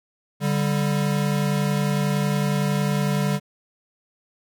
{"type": "tone pair together", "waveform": "square", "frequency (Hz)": [145.09, 196], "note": ["D3", "G3"], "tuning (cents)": [-21, 0], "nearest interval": "perfect fourth", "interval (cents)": 521, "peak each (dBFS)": [-23, -24], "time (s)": [0.4, 3.4], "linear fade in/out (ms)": 50, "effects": []}